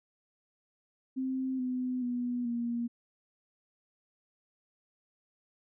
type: tone with pitch steps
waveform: sine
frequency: 261.6 / 253 / 244.6 / 236.6 Hz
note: C4 / B3 / B3 / A#3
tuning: 0 / +42 / -16 / +26 cents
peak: -30 dBFS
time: 1.16-2.88 s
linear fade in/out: 20 ms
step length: 430 ms
effects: none